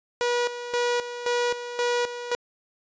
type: tone with tremolo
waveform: sawtooth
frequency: 483.7 Hz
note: B4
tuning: 36 cents flat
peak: -18 dBFS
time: 0.21-2.35 s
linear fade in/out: 0 ms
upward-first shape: square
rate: 1.9 Hz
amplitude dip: 70%
effects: resampled to 16000 Hz